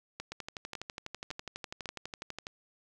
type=two click trains; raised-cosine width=0.2 ms; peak=-22 / -21 dBFS; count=27 / 4; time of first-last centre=0.32-2.469 / 0.2-1.857 s; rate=12.1 / 1.81 Hz; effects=none